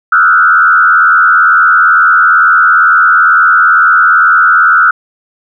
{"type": "tone with frequency modulation", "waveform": "sine", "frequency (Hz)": 1396.9, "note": "F6", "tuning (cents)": 0, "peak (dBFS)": -3, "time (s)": [0.12, 4.91], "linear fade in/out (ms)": 5, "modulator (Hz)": 82.2, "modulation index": 1.4, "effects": []}